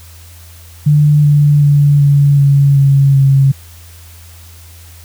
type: tone with pitch steps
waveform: sine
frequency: 148.3 / 146.26 / 144.24 / 142.26 / 140.3 / 138.37 / 136.46 Hz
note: D3 / D3 / D3 / C#3 / C#3 / C#3 / C#3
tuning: +17 / -7 / -31 / +45 / +21 / -3 / -27 cents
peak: -5 dBFS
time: 0.86-3.52 s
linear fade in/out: 10 ms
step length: 380 ms
effects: added 84 Hz sine -35 dBFS peak until 5.04 s + white hiss -41 dBFS RMS until 5.04 s